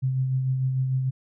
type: tone with tremolo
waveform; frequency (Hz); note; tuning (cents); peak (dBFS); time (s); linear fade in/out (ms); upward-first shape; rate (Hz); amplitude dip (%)
sine; 130.81; C3; 0; -20; 0.02-1.11; 20; sine; 6.7; 35
effects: none